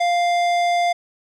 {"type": "tone with tanh clipping", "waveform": "sine", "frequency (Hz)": 698.5, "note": "F5", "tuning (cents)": 0, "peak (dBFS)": -18, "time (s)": [0, 0.93], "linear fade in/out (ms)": 10, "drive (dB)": 16, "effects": []}